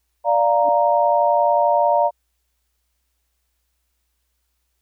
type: chord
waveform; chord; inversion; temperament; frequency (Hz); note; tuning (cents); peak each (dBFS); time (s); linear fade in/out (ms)
sine; Bb major; first; equal; 587.3 / 698.5 / 932.3; D5 / F5 / Bb5; 0 / 0 / 0; -18; 0.24-2.11; 50
type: tone with exponential growth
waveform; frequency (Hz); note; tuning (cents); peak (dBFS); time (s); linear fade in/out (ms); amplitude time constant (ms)
sine; 290.7; D4; -18; -28; 0.58-0.69; 2; 23
effects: added 60 Hz sine -70 dBFS peak until 4.81 s + white hiss -73 dBFS RMS until 4.81 s